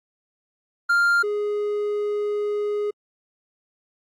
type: tone pair in turn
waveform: triangle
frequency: 1396.9 / 415.3 Hz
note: F6 / G#4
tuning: 0 / 0 cents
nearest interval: octave + major sixth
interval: 2100 cents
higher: first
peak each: -14 / -20 dBFS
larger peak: first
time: 0.89-1.23 / 1.23-2.91 s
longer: second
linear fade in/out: 10 ms
effects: AAC 64 kbps